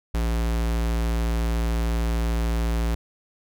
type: tone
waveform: square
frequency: 57.1 Hz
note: A#1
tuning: 35 cents flat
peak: -22 dBFS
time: 0.14-2.95 s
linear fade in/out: 5 ms
effects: none